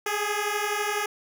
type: beating tone pair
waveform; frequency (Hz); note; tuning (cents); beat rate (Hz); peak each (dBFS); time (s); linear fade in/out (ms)
10% pulse; 409.9 / 421.9; G#4 / G#4; -23 / +27; 12; -20; 0.06-1.06; 5
effects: none